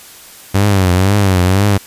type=tone with vibrato; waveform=sawtooth; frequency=95.8 Hz; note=G2; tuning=39 cents flat; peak=-5 dBFS; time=0.54-1.78 s; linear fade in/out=10 ms; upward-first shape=triangle; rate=2 Hz; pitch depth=140 cents each way; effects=white hiss -37 dBFS RMS until 1.86 s + resampled to 32000 Hz